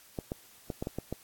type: clicks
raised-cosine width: 2 ms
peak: -20 dBFS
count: 7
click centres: 0.188 / 0.319 / 0.702 / 0.825 / 0.871 / 0.986 / 1.126 s
effects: white hiss -57 dBFS RMS until 1.23 s + AAC 64 kbps